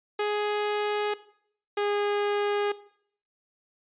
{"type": "tone pair in turn", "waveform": "sawtooth", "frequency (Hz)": [416.9, 410.4], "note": ["G#4", "G#4"], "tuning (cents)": [7, -21], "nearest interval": "unison", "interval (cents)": 28, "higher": "first", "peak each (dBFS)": -21, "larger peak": "neither", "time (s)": [[0.19, 1.14], [1.77, 2.72]], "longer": "neither", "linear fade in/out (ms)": 5, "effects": ["noise-tail reverb RT60 0.6 s tail -17 dB re dry", "resampled to 8000 Hz"]}